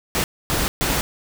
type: noise bursts at uneven times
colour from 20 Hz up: pink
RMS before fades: -21 dBFS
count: 3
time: 0.15-0.24 / 0.5-0.68 / 0.81-1.01 s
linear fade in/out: 0 ms
effects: none